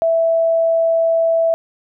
sine tone, 659.3 Hz, E5, in tune, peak -12 dBFS, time 0.02-1.54 s, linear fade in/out 0 ms, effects none

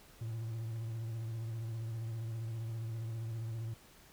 triangle tone with vibrato, 113.3 Hz, A#2, 49 cents flat, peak -35 dBFS, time 0.21-3.74 s, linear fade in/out 5 ms, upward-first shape triangle, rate 15 Hz, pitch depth 56 cents each way, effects pink hiss -60 dBFS RMS until 4.12 s

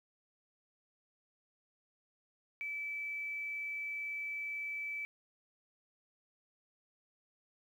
sine tone with quantisation, 2309 Hz, D7, 30 cents flat, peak -37 dBFS, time 2.61-5.05 s, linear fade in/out 0 ms, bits 11, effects none

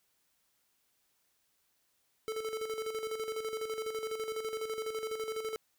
square tone with tremolo, 439.6 Hz, A4, 2 cents flat, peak -34 dBFS, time 2.28-5.56 s, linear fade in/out 0 ms, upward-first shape square, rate 12 Hz, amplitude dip 55%, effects white hiss -75 dBFS RMS until 5.78 s

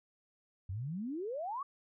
sine exponential sweep, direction up, 87 to 1174.7 Hz, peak -36 dBFS, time 0.69-1.63 s, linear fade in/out 5 ms, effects none

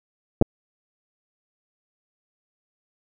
clicks, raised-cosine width 2 ms, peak -3 dBFS, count 2, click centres 0.414 / 0.423 s, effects none

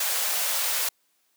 white high-pass noise, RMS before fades -26 dBFS, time 0-0.89 s, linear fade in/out 5 ms, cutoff 490 Hz, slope 48 dB/octave, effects white hiss -69 dBFS RMS until 1.36 s + high-pass 200 Hz 12 dB/octave

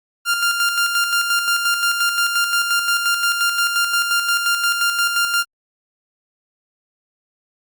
sawtooth tone with tremolo, 1396.9 Hz, F6, in tune, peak -11 dBFS, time 0.25-5.45 s, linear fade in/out 50 ms, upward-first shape square, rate 5.7 Hz, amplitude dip 45%, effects Opus 48 kbps

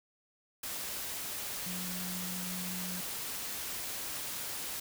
sine tone in noise, 181.4 Hz, F#3, 34 cents flat, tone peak -40 dBFS, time 1.66-3.01 s, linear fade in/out 5 ms, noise white, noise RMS -39 dBFS, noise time 0.63-4.8 s, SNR -4 dB, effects none

